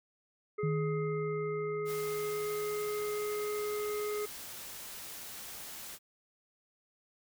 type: harmonic tone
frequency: 419.3 Hz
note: G#4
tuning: 17 cents sharp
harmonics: 1 / 3 / 5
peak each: -33 / -43 / -47 dBFS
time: 0.58-4.26 s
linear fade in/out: 10 ms
type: tone with exponential decay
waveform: sine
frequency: 155.5 Hz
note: D#3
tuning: 1 cent flat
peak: -29 dBFS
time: 0.63-3.81 s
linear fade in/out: 5 ms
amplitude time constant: 690 ms
type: noise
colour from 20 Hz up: white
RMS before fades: -45 dBFS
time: 1.85-5.99 s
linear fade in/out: 50 ms
effects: none